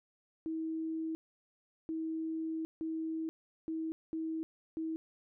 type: tone bursts at uneven times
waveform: sine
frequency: 321.3 Hz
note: E4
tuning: 44 cents flat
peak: -34 dBFS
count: 6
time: 0.46-1.15 / 1.89-2.65 / 2.81-3.29 / 3.68-3.92 / 4.13-4.43 / 4.77-4.96 s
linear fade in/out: 0 ms
effects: none